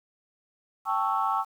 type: chord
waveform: sine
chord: A dominant seventh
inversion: third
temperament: equal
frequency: 784 / 880 / 1108.7 / 1318.5 Hz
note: G5 / A5 / C#6 / E6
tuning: 0 / 0 / 0 / 0 cents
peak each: -29 / -29 / -28 / -29 dBFS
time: 0.85-1.45 s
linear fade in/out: 50 ms
effects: tanh soft clip ceiling -14 dBFS + 9-bit